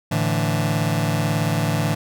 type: chord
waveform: sawtooth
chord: A suspended fourth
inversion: none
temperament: just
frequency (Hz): 110 / 146.67 / 165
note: A2 / D3 / E3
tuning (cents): 0 / -2 / +2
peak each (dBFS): -19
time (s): 0.11-1.95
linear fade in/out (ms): 10
effects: none